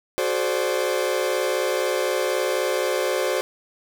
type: chord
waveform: 40% pulse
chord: D dominant seventh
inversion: first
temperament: equal with one note detuned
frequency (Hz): 370 / 429 / 523.3 / 587.3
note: F#4 / A4 / C5 / D5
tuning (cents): 0 / -44 / 0 / 0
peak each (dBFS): -26 / -28 / -24 / -27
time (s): 0.18-3.41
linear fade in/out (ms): 0
effects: none